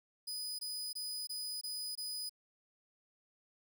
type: tone bursts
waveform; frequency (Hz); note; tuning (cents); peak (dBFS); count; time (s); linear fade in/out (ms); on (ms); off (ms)
sawtooth; 4978; D#8; 0; -36; 6; 0.27-2.295; 10; 320; 21
effects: none